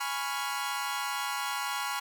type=chord; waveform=sawtooth; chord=C# dominant seventh; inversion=second; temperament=equal; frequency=830.6 / 987.8 / 1108.7 / 1396.9 Hz; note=G#5 / B5 / C#6 / E#6; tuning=0 / 0 / 0 / 0 cents; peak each=-33 dBFS; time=0-2 s; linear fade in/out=10 ms; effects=none